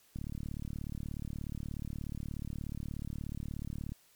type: click train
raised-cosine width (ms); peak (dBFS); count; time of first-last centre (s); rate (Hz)
5; -27; 139; 0.16-3.92; 36.7
effects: white hiss -65 dBFS RMS until 4.15 s + MP3 96 kbps